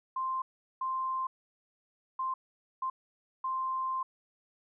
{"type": "tone bursts at uneven times", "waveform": "sine", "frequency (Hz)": 1046.5, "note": "C6", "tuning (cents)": 0, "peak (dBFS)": -30, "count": 5, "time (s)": [[0.16, 0.42], [0.81, 1.27], [2.19, 2.34], [2.82, 2.9], [3.44, 4.03]], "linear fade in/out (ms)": 5, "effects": []}